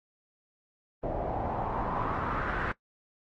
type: noise with low-pass filter sweep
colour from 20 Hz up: pink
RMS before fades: -32 dBFS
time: 1.03-2.72 s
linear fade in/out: 5 ms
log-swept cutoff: 630 to 1600 Hz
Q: 3.6
effects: noise-tail reverb RT60 0.1 s tail -20 dB re dry + AAC 32 kbps